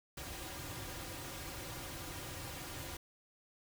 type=noise with comb filter; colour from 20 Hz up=pink; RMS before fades=-45 dBFS; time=0.17-2.97 s; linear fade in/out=5 ms; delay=4.6 ms; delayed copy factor=-0.7; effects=none